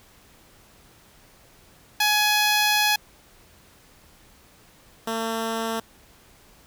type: tone pair in turn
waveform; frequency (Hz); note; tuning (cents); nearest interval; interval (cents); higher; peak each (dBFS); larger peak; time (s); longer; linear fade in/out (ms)
10% pulse; 840 / 225.7; G#5 / A3; +19 / +44; octave + major seventh; 2275; first; -10 / -17; first; 2-2.96 / 5.07-5.8; first; 5
effects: pink hiss -54 dBFS RMS until 6.66 s